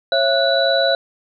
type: tone cluster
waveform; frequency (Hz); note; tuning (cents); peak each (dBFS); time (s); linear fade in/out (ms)
sine; 547 / 669 / 1474 / 3944; C#5 / E5 / F#6 / B7; -23 / +25 / -7 / -3; -18 / -18 / -22 / -20; 0.12-0.95; 2
effects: none